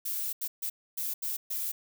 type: noise bursts at uneven times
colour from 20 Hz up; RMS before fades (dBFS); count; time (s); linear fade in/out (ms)
violet; -33; 6; 0.05-0.33 / 0.41-0.48 / 0.62-0.7 / 0.97-1.14 / 1.22-1.37 / 1.5-1.72; 10
effects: none